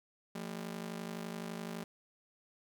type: ring-modulated tone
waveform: sawtooth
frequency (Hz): 199.8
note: G3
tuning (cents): +33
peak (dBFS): -33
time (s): 0.35-1.84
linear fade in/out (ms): 2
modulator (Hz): 25.9
effects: none